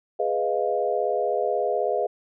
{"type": "chord", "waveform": "sine", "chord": "F half-diminished seventh", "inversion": "first", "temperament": "equal", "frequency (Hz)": [415.3, 493.9, 622.3, 698.5], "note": ["Ab4", "Cb5", "Eb5", "F5"], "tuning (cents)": [0, 0, 0, 0], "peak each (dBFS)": -27, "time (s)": [0.19, 2.07], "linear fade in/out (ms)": 10, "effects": []}